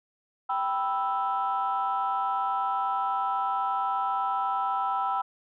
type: chord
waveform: sine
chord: E minor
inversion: first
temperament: equal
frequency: 784 / 987.8 / 1318.5 Hz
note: G5 / B5 / E6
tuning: 0 / 0 / 0 cents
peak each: -28 / -29 / -29 dBFS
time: 0.49-5.22 s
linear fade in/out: 10 ms
effects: tanh soft clip ceiling -18 dBFS